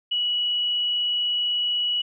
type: tone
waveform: sine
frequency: 2931 Hz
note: F#7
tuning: 17 cents flat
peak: -21 dBFS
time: 0.11-2.02 s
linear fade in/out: 10 ms
effects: none